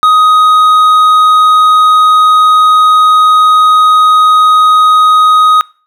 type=tone with hard clipping; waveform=sine; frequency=1253 Hz; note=D#6; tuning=12 cents sharp; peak=-4 dBFS; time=0.03-5.61 s; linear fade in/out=0 ms; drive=5 dB; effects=noise-tail reverb RT60 0.4 s tail -24 dB re dry